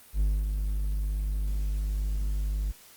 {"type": "tone with ADSR envelope", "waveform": "triangle", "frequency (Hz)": 50.7, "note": "G#1", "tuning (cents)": -41, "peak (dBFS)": -19, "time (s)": [0.13, 2.72], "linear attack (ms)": 72, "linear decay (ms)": 250, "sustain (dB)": -5, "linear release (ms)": 13, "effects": ["white hiss -53 dBFS RMS until 2.96 s", "Opus 32 kbps"]}